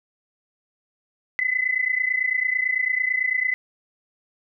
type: tone pair together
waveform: sine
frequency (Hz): 2005 / 2034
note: B6 / C7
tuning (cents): +26 / -50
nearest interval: unison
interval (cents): 24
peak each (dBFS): -23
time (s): 1.39-3.54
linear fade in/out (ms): 0
effects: none